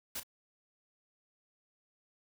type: noise with echo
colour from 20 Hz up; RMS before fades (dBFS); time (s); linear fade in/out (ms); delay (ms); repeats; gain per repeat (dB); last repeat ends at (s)
white; -39; 0.15-0.2; 5; 33; 1; -11; 0.233
effects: none